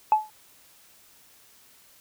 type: tone with exponential decay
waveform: sine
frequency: 860 Hz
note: A5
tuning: 40 cents flat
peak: -11 dBFS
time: 0.12-0.3 s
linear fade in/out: 1 ms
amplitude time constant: 38 ms
effects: tanh soft clip ceiling -10 dBFS + white hiss -56 dBFS RMS until 2 s